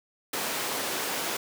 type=high-pass noise; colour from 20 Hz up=pink; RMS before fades=-31 dBFS; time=0.33-1.37 s; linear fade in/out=5 ms; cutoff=350 Hz; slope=12 dB/octave; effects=none